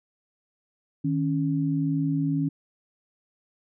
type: tone pair together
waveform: sine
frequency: 155.56 / 277.2 Hz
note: D#3 / C#4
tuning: 0 / 0 cents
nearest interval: minor seventh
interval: 1000 cents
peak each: -25 dBFS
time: 1.04-2.49 s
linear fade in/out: 10 ms
effects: none